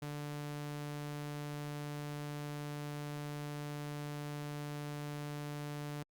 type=tone; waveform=sawtooth; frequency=146.83 Hz; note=D3; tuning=in tune; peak=-36 dBFS; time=0.02-6.03 s; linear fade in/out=5 ms; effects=Opus 48 kbps